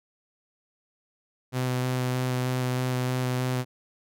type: tone with vibrato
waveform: sawtooth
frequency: 126.9 Hz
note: B2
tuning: 47 cents sharp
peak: -21 dBFS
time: 1.52-3.65 s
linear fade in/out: 50 ms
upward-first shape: square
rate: 3.2 Hz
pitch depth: 9 cents each way
effects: none